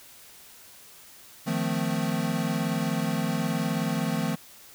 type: chord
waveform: square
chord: F dominant seventh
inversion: third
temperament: equal with one note detuned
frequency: 155.56 / 174.61 / 220 / 256.4 Hz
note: Eb3 / F3 / A3 / C4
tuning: 0 / 0 / 0 / -35 cents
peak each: -32 / -31 / -31 / -33 dBFS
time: 1.46-4.36 s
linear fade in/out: 20 ms
effects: white hiss -50 dBFS RMS until 4.74 s